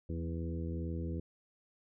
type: harmonic tone with a mistuned harmonic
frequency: 82.41 Hz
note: E2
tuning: in tune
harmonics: 1 / 2 / 3 / 4 / 5 / 6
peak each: -37 / -41 / -45 / -44 / -50 / -49 dBFS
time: 0.09-1.2 s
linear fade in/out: 5 ms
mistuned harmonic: 2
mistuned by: +37 cents
effects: none